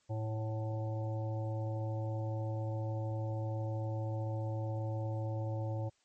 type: harmonic tone with a mistuned harmonic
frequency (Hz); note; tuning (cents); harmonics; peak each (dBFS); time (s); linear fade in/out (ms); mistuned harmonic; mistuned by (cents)
110; A2; 0; 1 / 3 / 5 / 7 / 8; -34 / -45 / -43 / -49 / -51; 0.09-5.9; 20; 7; -32
effects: white hiss -73 dBFS RMS until 6.04 s + MP3 32 kbps